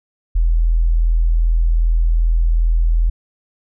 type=tone; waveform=sine; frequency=41.28 Hz; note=E1; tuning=3 cents sharp; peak=-11 dBFS; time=0.35-3.1 s; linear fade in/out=10 ms; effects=none